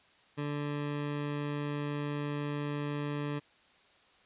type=tone; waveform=20% pulse; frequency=146 Hz; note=D3; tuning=10 cents flat; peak=-28 dBFS; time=0.37-3.4 s; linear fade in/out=20 ms; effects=white hiss -63 dBFS RMS until 4.25 s + resampled to 8000 Hz